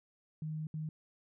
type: tone bursts at uneven times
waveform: sine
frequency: 155.56 Hz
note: D#3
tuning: in tune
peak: -36 dBFS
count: 2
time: 0.42-0.67 / 0.74-0.89 s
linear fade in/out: 2 ms
effects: none